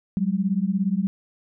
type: beating tone pair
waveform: sine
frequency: 185 / 202 Hz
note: F#3 / G#3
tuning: 0 / -48 cents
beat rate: 17 Hz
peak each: -23 dBFS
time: 0.17-1.07 s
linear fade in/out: 0 ms
effects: none